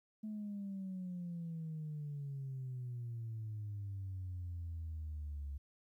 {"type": "exponential sweep", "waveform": "sine", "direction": "down", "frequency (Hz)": [217.1, 69.3], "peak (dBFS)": -39, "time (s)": [0.23, 5.58], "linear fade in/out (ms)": 10, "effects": ["tanh soft clip ceiling -37 dBFS", "13-bit"]}